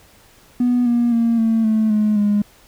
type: tone with pitch steps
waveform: triangle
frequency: 245.4 / 238.4 / 231.6 / 225 / 218.6 / 212.4 / 206.4 Hz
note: B3 / A#3 / A#3 / A3 / A3 / G#3 / G#3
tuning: -11 / +39 / -11 / +39 / -11 / +39 / -10 cents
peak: -10 dBFS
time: 0.6-2.42 s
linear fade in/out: 5 ms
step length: 260 ms
effects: tanh soft clip ceiling -10 dBFS + pink hiss -50 dBFS RMS until 2.67 s